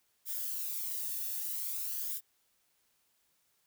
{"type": "noise with flanger", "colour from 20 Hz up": "violet", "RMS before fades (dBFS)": -37, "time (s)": [0.25, 2.21], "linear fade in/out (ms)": 50, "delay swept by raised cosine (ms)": [0.57, 1.13], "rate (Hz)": 0.51, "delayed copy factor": 0.5, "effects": ["white hiss -74 dBFS RMS until 3.66 s"]}